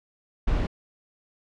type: noise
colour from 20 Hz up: brown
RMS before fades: -23 dBFS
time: 0.47-0.67 s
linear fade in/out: 10 ms
effects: low-pass 4000 Hz 12 dB/octave